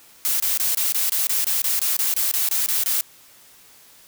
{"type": "noise bursts", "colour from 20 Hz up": "blue", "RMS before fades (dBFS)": -21, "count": 16, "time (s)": [0.25, 3.01], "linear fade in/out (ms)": 0, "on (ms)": 150, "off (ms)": 24, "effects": ["white hiss -50 dBFS RMS until 4.07 s"]}